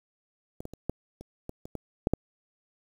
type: clicks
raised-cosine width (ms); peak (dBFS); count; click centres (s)
2; -25 / -24 / -29 / -15 / -30 / -23 / -28 / -21 / -10 / -10; 10; 0.605 / 0.654 / 0.736 / 0.896 / 1.21 / 1.494 / 1.655 / 1.753 / 2.071 / 2.136
effects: 8-bit